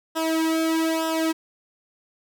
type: tone with flanger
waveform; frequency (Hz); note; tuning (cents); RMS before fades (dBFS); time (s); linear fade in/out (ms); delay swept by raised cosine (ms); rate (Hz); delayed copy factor
sawtooth; 322.8; E4; -36; -23; 0.15-1.33; 20; 0.45 to 2.05; 1.1; -0.9
effects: none